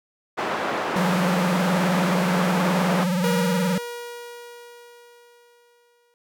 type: band-pass noise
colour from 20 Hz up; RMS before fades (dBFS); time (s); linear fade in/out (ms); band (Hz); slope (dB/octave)
white; -26; 0.37-3.05; 20; 240 to 1200; 12
type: tone with vibrato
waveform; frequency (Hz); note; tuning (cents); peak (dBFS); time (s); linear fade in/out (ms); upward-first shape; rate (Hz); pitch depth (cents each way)
square; 181.1; F#3; -37; -21; 0.96-3.78; 2; triangle; 19; 140
type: tone with exponential decay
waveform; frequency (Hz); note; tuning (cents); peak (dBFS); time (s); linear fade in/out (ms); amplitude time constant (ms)
sawtooth; 478.3; A#4; +44; -18; 3.24-6.14; 0; 630
effects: none